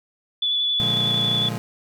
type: tone with vibrato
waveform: sine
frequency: 3445 Hz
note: A7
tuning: 37 cents flat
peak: -19 dBFS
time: 0.42-1.49 s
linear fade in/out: 5 ms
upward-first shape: square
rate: 11 Hz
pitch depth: 10 cents each way
type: chord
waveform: 40% pulse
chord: Bb dominant seventh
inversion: none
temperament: just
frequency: 116.54 / 145.68 / 174.81 / 209.8 Hz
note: Bb2 / D3 / F3 / Ab3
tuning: 0 / -14 / +2 / +18 cents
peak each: -28 / -31 / -32 / -31 dBFS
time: 0.8-1.58 s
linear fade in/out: 0 ms
effects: none

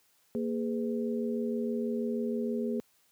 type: tone cluster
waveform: sine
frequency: 233 / 415.7 / 502 Hz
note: A#3 / G#4 / B4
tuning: -1 / +2 / +28 cents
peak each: -31 / -34 / -38 dBFS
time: 0.35-2.8 s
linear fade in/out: 0 ms
effects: white hiss -68 dBFS RMS until 3.11 s + high-pass 80 Hz 12 dB/octave

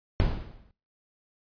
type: noise with exponential decay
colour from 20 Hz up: brown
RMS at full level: -21 dBFS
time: 0.2-0.71 s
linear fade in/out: 0 ms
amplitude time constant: 110 ms
effects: noise-tail reverb RT60 0.4 s tail -23 dB re dry + resampled to 11025 Hz

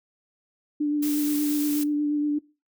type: tone with vibrato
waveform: sine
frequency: 295.1 Hz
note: D4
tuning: 8 cents sharp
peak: -21 dBFS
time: 0.8-2.39 s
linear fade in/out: 10 ms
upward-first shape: sine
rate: 8.4 Hz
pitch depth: 17 cents each way
type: noise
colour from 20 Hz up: blue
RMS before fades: -33 dBFS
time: 1.02-1.84 s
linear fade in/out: 10 ms
effects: noise-tail reverb RT60 0.3 s tail -21 dB re dry

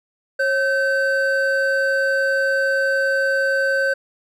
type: tone pair together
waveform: triangle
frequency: 544 / 1541.4 Hz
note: C#5 / G6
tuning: -33 / -30 cents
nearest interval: octave + tritone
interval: 1803 cents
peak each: -18 / -17 dBFS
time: 0.39-3.94 s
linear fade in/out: 10 ms
effects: none

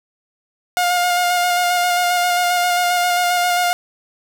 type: tone with vibrato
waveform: sawtooth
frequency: 711 Hz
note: F5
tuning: 31 cents sharp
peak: -11 dBFS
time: 0.77-3.73 s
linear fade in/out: 0 ms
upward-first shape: square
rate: 7.5 Hz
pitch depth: 16 cents each way
effects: 7-bit

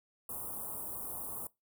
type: band-stop noise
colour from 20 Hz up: white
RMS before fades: -41 dBFS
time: 0.29-1.47 s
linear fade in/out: 2 ms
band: 1200 to 9000 Hz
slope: 48 dB/octave
effects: noise-tail reverb RT60 0.2 s tail -21 dB re dry

